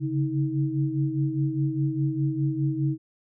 sine tone cluster, 138.1 / 143 / 317.4 Hz, C#3 / D3 / D#4, -6 / -46 / +35 cents, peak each -26 / -28 / -28 dBFS, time 0-2.98 s, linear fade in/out 50 ms, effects none

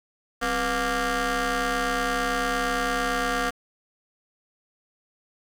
15% pulse ring-modulated tone, 227.4 Hz, A#3, 43 cents flat, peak -14 dBFS, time 0.41-3.51 s, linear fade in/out 20 ms, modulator 944 Hz, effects low-pass 11000 Hz 12 dB/octave + 8-bit

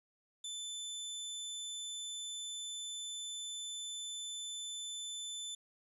25% pulse tone, 3520 Hz, A7, in tune, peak -37 dBFS, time 0.44-5.55 s, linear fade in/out 5 ms, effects resampled to 32000 Hz + 12-bit

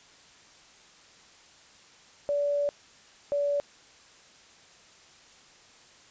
sine tone pair in turn, 576 / 573.8 Hz, D5 / D5, -34 / -40 cents, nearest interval unison, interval 6 cents, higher first, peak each -24 dBFS, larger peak neither, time 2.29-2.69 / 3.32-3.6 s, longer first, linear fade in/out 0 ms, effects white hiss -55 dBFS RMS until 6.1 s + resampled to 16000 Hz

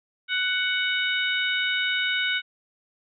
harmonic tone, 743 Hz, F#5, 7 cents sharp, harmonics 2 / 3 / 4 / 5, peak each -26 / -28 / -29 / -30 dBFS, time 0.28-2.42 s, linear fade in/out 50 ms, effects none

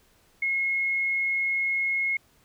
sine tone, 2165 Hz, C#7, 41 cents flat, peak -23 dBFS, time 0.42-2.17 s, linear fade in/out 5 ms, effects pink hiss -62 dBFS RMS until 2.44 s

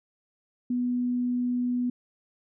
sine tone, 246.2 Hz, B3, 5 cents flat, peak -24 dBFS, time 0.7-1.9 s, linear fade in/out 5 ms, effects none

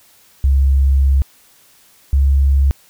sine tone pair in turn, 68 / 68.79 Hz, C#2 / C#2, -33 / -13 cents, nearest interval unison, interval 20 cents, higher second, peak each -9 dBFS, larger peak neither, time 0.44-1.22 / 2.13-2.71 s, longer first, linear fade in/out 0 ms, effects white hiss -50 dBFS RMS until 2.89 s

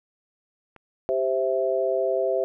click, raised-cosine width 0.5 ms, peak -31 dBFS, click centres 0.763 s
sine chord, C major, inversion second, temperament equal, 392 / 523.3 / 659.3 Hz, G4 / C5 / E5, 0 / 0 / 0 cents, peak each -26 / -25 / -25 dBFS, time 1.09-2.44 s, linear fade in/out 0 ms
effects none

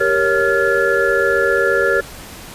sine tone cluster, 393.3 / 468.5 / 557 / 1394 / 1712 Hz, G4 / A#4 / C#5 / F6 / A6, +6 / +9 / +8 / -4 / -48 cents, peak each -19 dBFS, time 0-2.01 s, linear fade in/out 10 ms, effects pink hiss -35 dBFS RMS until 2.54 s + resampled to 32000 Hz

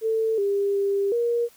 sine tone with pitch steps, 444.9 / 400.5 / 398 / 472.5 Hz, A4 / G4 / G4 / A#4, +19 / +37 / +26 / +23 cents, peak -20 dBFS, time 0.01-1.49 s, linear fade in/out 50 ms, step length 370 ms, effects white hiss -55 dBFS RMS until 1.56 s

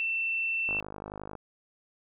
sine tone, 2682 Hz, E7, 29 cents sharp, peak -27 dBFS, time 0-0.8 s, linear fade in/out 0 ms
click train, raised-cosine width 1 ms, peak -25 dBFS, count 35, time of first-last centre 0.69-1.353 s, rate 51.3 Hz
effects none

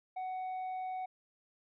triangle tone with tanh clipping, 745 Hz, F#5, 12 cents sharp, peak -37 dBFS, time 0.16-1.06 s, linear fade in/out 10 ms, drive 8 dB, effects none

